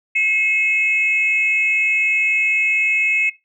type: tone pair together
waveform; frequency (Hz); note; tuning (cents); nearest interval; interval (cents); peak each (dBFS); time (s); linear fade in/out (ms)
sine; 2163 / 2572; C#7 / E7; -43 / -43; minor third; 300; -17; 0.15-3.3; 10
effects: noise-tail reverb RT60 0.2 s tail -17 dB re dry + tanh soft clip ceiling -7 dBFS